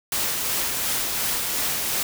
white noise with tremolo, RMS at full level -24 dBFS, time 0.12-2.03 s, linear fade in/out 2 ms, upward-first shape sine, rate 2.8 Hz, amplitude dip 25%, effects none

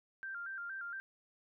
sine tone with vibrato, 1480 Hz, F#6, in tune, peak -40 dBFS, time 0.23-1 s, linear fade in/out 0 ms, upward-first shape square, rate 4.3 Hz, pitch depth 100 cents each way, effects none

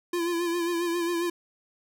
square tone with vibrato, 343 Hz, F4, 31 cents flat, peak -26 dBFS, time 0.13-1.3 s, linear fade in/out 5 ms, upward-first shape sine, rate 7.4 Hz, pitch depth 45 cents each way, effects none

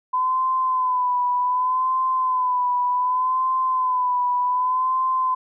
sine tone with vibrato, 1011 Hz, B5, 40 cents sharp, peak -18 dBFS, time 0.13-5.35 s, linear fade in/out 10 ms, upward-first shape sine, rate 0.66 Hz, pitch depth 45 cents each way, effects none

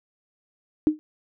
sine tone with exponential decay, 306.8 Hz, D#4, 24 cents flat, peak -11 dBFS, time 0.87-0.99 s, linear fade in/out 0 ms, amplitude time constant 26 ms, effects none

